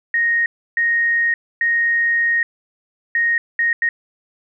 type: tone bursts at uneven times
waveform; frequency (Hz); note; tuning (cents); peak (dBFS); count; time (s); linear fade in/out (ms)
sine; 1864.7; A#6; 0; -14; 6; 0.14-0.46 / 0.77-1.34 / 1.61-2.43 / 3.15-3.38 / 3.59-3.73 / 3.82-3.89; 2
effects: none